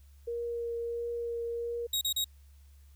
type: tone with vibrato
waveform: sine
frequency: 470 Hz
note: A#4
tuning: 14 cents sharp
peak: -32 dBFS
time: 0.27-1.87 s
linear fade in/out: 10 ms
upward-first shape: triangle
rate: 1.5 Hz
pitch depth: 11 cents each way
type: tone bursts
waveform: sawtooth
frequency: 3791 Hz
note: A#7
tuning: 28 cents sharp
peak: -25 dBFS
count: 3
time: 1.93-2.244 s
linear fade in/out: 5 ms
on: 82 ms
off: 34 ms
effects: added 70 Hz sine -53 dBFS peak until 2.95 s + white hiss -69 dBFS RMS until 2.95 s